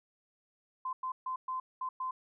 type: tone bursts at uneven times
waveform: sine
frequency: 1032 Hz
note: C6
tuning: 24 cents flat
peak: -33 dBFS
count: 6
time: 0.85-0.93 / 1.03-1.12 / 1.26-1.36 / 1.48-1.6 / 1.81-1.89 / 2-2.11 s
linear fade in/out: 5 ms
effects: none